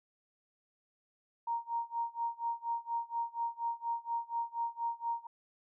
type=tone with tremolo; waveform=sine; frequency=932.3 Hz; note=A#5; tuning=in tune; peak=-30 dBFS; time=1.47-5.27 s; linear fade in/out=5 ms; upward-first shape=sine; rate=4.2 Hz; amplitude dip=95%; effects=none